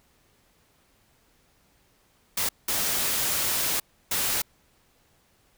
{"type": "noise bursts at uneven times", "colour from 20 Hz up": "white", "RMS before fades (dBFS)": -26, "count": 3, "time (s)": [[2.37, 2.49], [2.68, 3.8], [4.11, 4.42]], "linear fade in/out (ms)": 5, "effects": ["pink hiss -64 dBFS RMS until 5.57 s"]}